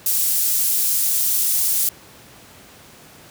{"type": "high-pass noise", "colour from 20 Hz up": "pink", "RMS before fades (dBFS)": -19, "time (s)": [0.06, 1.89], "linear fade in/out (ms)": 2, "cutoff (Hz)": 10000, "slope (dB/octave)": 12, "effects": ["pink hiss -45 dBFS RMS until 3.3 s", "high-pass 80 Hz 12 dB/octave"]}